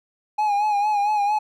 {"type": "tone with vibrato", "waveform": "triangle", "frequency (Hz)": 830.6, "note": "G#5", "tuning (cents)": 0, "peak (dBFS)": -16, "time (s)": [0.38, 1.39], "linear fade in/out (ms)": 10, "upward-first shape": "sine", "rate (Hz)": 4.4, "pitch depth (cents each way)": 53, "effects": []}